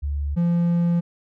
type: tone pair in turn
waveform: sine / triangle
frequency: 71.9 / 171.8 Hz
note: D2 / F3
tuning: -36 / -28 cents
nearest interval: octave + minor third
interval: 1508 cents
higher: second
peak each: -22 / -15 dBFS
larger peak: second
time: 0.02-0.36 / 0.36-1.01 s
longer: second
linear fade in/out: 20 ms
effects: none